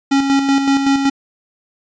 square tone with tremolo, 275 Hz, C#4, 14 cents flat, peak -11 dBFS, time 0.11-1.1 s, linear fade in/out 10 ms, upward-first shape square, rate 5.3 Hz, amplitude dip 45%, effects resampled to 16000 Hz

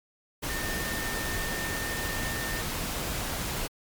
sine tone in noise, 1813 Hz, A#6, 49 cents flat, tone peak -35 dBFS, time 0.48-2.62 s, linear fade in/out 20 ms, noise pink, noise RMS -32 dBFS, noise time 0.42-3.68 s, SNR -6 dB, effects MP3 96 kbps

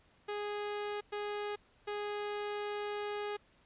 sawtooth tone bursts at uneven times, 413.9 Hz, G#4, 6 cents flat, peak -32 dBFS, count 3, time 0.28-1.01 / 1.12-1.56 / 1.87-3.37 s, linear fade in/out 10 ms, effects pink hiss -67 dBFS RMS until 3.65 s + resampled to 8000 Hz

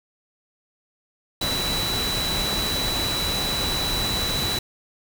sine tone in noise, 3951 Hz, B7, in tune, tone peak -25 dBFS, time 1.41-4.59 s, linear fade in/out 5 ms, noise pink, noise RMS -27 dBFS, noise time 1.41-4.59 s, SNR -1 dB, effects none

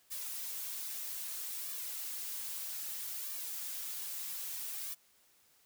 blue noise with flanger, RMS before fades -41 dBFS, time 0.1-4.95 s, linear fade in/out 20 ms, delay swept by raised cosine 1.7 to 7.6 ms, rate 0.62 Hz, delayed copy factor +0.65, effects white hiss -68 dBFS RMS until 5.65 s

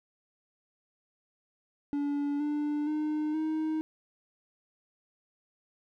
triangle tone with pitch steps, 287.1 / 295.7 / 304.5 / 313.6 Hz, D4 / D4 / D#4 / D#4, -39 / +12 / -37 / +14 cents, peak -26 dBFS, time 1.93-3.81 s, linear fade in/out 0 ms, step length 470 ms, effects none

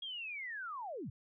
sine linear sweep, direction down, 3308 to 88.2 Hz, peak -40 dBFS, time 0.02-1.1 s, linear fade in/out 5 ms, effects none

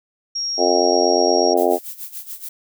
sine tone, 5588 Hz, F8, in tune, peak -21 dBFS, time 0.35-1.54 s, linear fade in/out 10 ms
harmonic tone, 88.4 Hz, F2, 22 cents sharp, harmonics 3 / 4 / 5 / 6 / 7 / 8 / 9, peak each -25 / -20 / -20 / -25 / -20 / -22 / -23 dBFS, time 0.57-1.79 s, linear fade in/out 50 ms
violet noise with tremolo, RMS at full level -30 dBFS, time 1.57-2.49 s, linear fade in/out 5 ms, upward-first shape sine, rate 7 Hz, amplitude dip 80%
effects none

